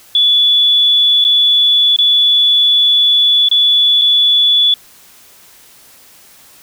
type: tone with dropouts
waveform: sine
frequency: 3436 Hz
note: A7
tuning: 42 cents flat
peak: -7 dBFS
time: 0.15-4.74 s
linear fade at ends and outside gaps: 2 ms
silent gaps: 1.242-1.249 / 1.963-1.987 / 3.487-3.513 / 4.014-4.018 s
effects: white hiss -43 dBFS RMS until 6.62 s